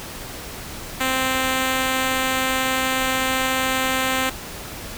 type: tone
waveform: 5% pulse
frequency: 261.2 Hz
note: C4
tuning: 3 cents flat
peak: -8 dBFS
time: 1-4.3 s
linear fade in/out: 10 ms
effects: pink hiss -34 dBFS RMS until 4.97 s